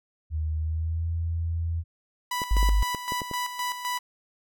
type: tone with pitch glide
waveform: sine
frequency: 78.1 to 83.22 Hz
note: D#2 to E2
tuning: +7 to +17 cents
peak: -25 dBFS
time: 0.3-1.84 s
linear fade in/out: 50 ms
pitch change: +110 cents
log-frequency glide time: 0.57-1.08 s
type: tone with tremolo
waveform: sawtooth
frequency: 987.8 Hz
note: B5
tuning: in tune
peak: -23 dBFS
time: 2.31-3.99 s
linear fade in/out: 5 ms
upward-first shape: square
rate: 3.9 Hz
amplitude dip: 60%
type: clicks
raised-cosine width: 2 ms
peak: -21 dBFS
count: 8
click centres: 2.418 / 2.568 / 2.629 / 2.689 / 2.947 / 3.121 / 3.218 / 3.313 s
type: tone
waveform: sine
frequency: 50.2 Hz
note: G1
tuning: 42 cents sharp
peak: -18 dBFS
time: 2.51-2.83 s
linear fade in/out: 0 ms
effects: none